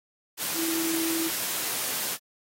sine tone in noise, 328.5 Hz, E4, 6 cents flat, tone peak -28 dBFS, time 0.54-1.31 s, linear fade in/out 50 ms, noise white, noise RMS -30 dBFS, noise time 0.37-2.18 s, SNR -1 dB, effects high-pass 150 Hz 12 dB/octave + AAC 48 kbps

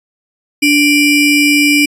square ring-modulated tone, 1322 Hz, E6, 5 cents sharp, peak -5 dBFS, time 0.62-1.86 s, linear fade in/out 10 ms, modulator 1030 Hz, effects resampled to 32000 Hz

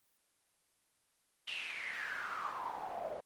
pink noise with band-pass filter sweep, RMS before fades -41 dBFS, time 1.47-3.21 s, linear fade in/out 10 ms, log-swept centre 3000 to 570 Hz, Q 7.1, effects white hiss -75 dBFS RMS until 3.25 s + Opus 24 kbps

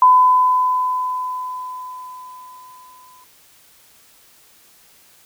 sine tone with exponential decay, 1008 Hz, B5, 35 cents sharp, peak -6 dBFS, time 0.02-3.24 s, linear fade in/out 2 ms, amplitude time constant 700 ms, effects white hiss -51 dBFS RMS until 5.25 s

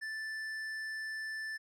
sine tone with tanh clipping, 1760 Hz, A6, in tune, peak -39 dBFS, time 0.01-1.58 s, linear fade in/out 20 ms, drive 10 dB, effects none

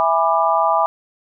sine chord, E dominant seventh, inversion none, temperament just, 659.3 / 824.1 / 988.9 / 1186.7 Hz, E5 / G#5 / B5 / D6, 0 / -14 / +2 / +18 cents, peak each -19 dBFS, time 0-0.86 s, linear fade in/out 0 ms, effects none

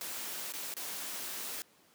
white noise with dropouts, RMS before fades -40 dBFS, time 0.01-1.62 s, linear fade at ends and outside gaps 0 ms, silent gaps 0.523-0.537 / 0.74-0.767 s, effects pink hiss -64 dBFS RMS until 1.94 s + high-pass 200 Hz 12 dB/octave

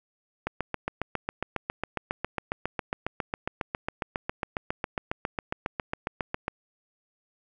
click train, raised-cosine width 0.5 ms, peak -13 dBFS, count 45, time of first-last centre 0.47-6.481 s, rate 7.32 Hz, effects none

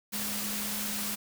sine tone in noise, 207.7 Hz, G#3, in tune, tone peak -39 dBFS, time 0.12-1.16 s, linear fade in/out 20 ms, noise white, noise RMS -34 dBFS, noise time 0.12-1.16 s, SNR -8 dB, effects none

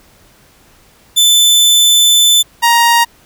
sawtooth tone pair in turn, 3520 / 938.3 Hz, A7 / A#5, 0 / +11 cents, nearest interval octave + major seventh, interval 2289 cents, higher first, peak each -3 dBFS, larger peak neither, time 1.16-2.43 / 2.62-3.05 s, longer first, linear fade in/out 20 ms, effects pink hiss -47 dBFS RMS until 3.25 s

